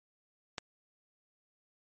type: click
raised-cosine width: 0.2 ms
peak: -18 dBFS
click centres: 0.582 s
effects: MP3 48 kbps